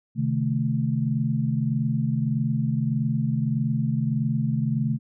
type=chord; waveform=sine; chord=A diminished; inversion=first; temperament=equal with one note detuned; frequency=130.81 / 152.45 / 220 Hz; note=C3 / Eb3 / A3; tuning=0 / -35 / 0 cents; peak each=-25 / -26 / -26 dBFS; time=0.15-4.99 s; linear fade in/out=50 ms; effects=none